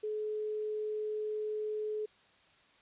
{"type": "tone", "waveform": "sine", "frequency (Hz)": 427.1, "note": "G#4", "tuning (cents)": 48, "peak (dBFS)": -33, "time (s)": [0.03, 2.06], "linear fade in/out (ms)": 10, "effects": ["white hiss -64 dBFS RMS until 2.81 s", "resampled to 8000 Hz"]}